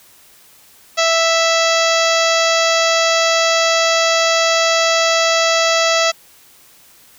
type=harmonic tone with a mistuned harmonic; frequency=659.3 Hz; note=E5; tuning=in tune; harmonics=1 / 2 / 3 / 4 / 5 / 6 / 7 / 8 / 9 / 10; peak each=-16 / -19 / -21 / -22 / -23 / -24 / -24 / -25 / -26 / -26 dBFS; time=0.97-6.12 s; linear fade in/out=20 ms; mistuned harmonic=10; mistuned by=+30 cents; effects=white hiss -47 dBFS RMS until 7.18 s